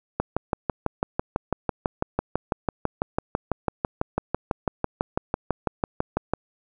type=click train; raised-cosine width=1 ms; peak=-8 dBFS; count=38; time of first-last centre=0.2-6.336 s; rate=6.03 Hz; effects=none